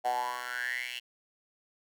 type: tone with high-pass filter sweep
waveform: 10% pulse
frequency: 123.47 Hz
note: B2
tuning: in tune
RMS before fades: -34 dBFS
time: 0.04-1 s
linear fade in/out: 20 ms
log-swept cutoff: 700 to 2800 Hz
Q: 9
effects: none